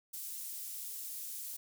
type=high-pass noise; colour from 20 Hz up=pink; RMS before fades=-43 dBFS; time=0.13-1.57 s; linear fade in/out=10 ms; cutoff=10000 Hz; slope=12 dB/octave; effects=none